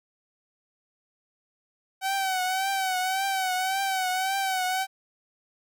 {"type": "tone with vibrato", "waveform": "sawtooth", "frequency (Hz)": 759, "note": "F#5", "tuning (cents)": 44, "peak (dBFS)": -21, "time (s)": [2.01, 4.87], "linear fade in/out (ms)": 50, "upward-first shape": "triangle", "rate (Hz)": 1.8, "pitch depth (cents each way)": 66, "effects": []}